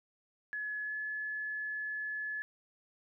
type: tone with pitch glide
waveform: sine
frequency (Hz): 1700 to 1713.8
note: G#6 to A6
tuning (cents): +40 to -46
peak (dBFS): -35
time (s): 0.53-2.42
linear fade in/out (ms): 0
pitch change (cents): +14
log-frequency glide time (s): 0.83-0.93
effects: none